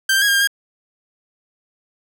sawtooth tone with pitch steps, 1568 / 1581 / 1654 / 1611 / 1602 / 1625 Hz, G6 / G6 / G#6 / G6 / G6 / G#6, 0 / +14 / -8 / +47 / +37 / -38 cents, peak -10 dBFS, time 0.09-0.474 s, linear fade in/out 5 ms, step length 64 ms, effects none

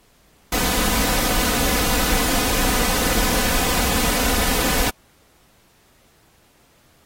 pink noise with comb filter, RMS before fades -20 dBFS, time 0.52-4.9 s, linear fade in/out 5 ms, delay 4 ms, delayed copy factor +0.65, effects pink hiss -57 dBFS RMS until 7.05 s + AAC 48 kbps

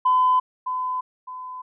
sine tone with echo, 1013 Hz, B5, 44 cents sharp, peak -14 dBFS, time 0.05-0.4 s, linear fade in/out 10 ms, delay 610 ms, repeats 2, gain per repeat -9 dB, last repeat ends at 1.62 s, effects tanh soft clip ceiling -10 dBFS

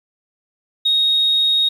sine tone, 3746 Hz, A#7, 8 cents sharp, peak -12 dBFS, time 0.85-1.69 s, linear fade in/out 10 ms, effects tanh soft clip ceiling -8 dBFS + 8-bit

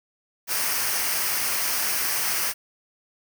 white noise with comb filter, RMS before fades -25 dBFS, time 0.47-2.54 s, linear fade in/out 50 ms, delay 0.27 ms, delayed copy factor -0.55, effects none

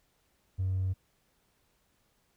sine tone with hard clipping, 94 Hz, F#2, 28 cents sharp, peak -28 dBFS, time 0.58-0.94 s, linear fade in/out 20 ms, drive 1 dB, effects pink hiss -72 dBFS RMS until 2.36 s

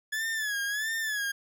40% pulse tone with vibrato, 1711 Hz, A6, 49 cents flat, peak -28 dBFS, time 0.12-1.32 s, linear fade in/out 10 ms, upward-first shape sine, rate 1.5 Hz, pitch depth 97 cents each way, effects none

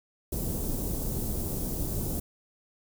pink band-stop noise, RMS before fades -31 dBFS, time 0.32-2.2 s, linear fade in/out 5 ms, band 390 to 11000 Hz, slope 12 dB/octave, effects none

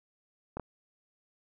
clicks, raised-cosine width 1 ms, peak -22 dBFS, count 2, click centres 0.57 / 0.597 s, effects none

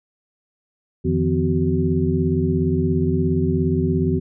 sine tone cluster, 86.1 / 153.2 / 170.3 / 252.5 / 376.5 Hz, F2 / D#3 / F3 / B3 / F#4, -24 / -27 / -43 / +39 / +30 cents, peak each -23 dBFS, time 1.04-4.2 s, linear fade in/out 20 ms, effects none

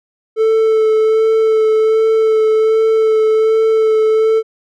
triangle tone with vibrato, 440 Hz, A4, in tune, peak -7 dBFS, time 0.36-4.43 s, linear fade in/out 50 ms, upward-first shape sine, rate 1.3 Hz, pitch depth 14 cents each way, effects none

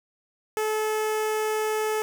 sawtooth tone with notch filter, 431.9 Hz, A4, 32 cents flat, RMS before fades -26 dBFS, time 0.57-2.02 s, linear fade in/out 0 ms, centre 4100 Hz, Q 1.6, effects none

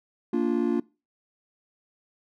triangle chord, Bb major, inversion none, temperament just, 233.1 / 291.4 / 349.6 Hz, Bb3 / D4 / F4, 0 / -13 / +2 cents, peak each -24 dBFS, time 0.33-0.8 s, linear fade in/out 5 ms, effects noise-tail reverb RT60 0.3 s tail -23 dB re dry + tanh soft clip ceiling -11 dBFS

